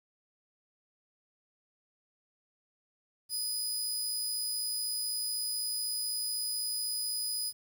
20% pulse tone, 4978 Hz, D#8, in tune, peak -26 dBFS, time 3.29-7.53 s, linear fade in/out 50 ms, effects 10-bit

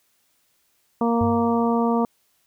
harmonic tone, 233.1 Hz, A#3, in tune, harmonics 1 / 2 / 3 / 4 / 5, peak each -20 / -24 / -27 / -27 / -30 dBFS, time 1.01-2.05 s, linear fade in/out 2 ms
sine tone with exponential decay, 98 Hz, G2, in tune, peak -21 dBFS, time 1.21-1.86 s, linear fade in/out 0 ms, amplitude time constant 140 ms
effects white hiss -66 dBFS RMS until 2.46 s

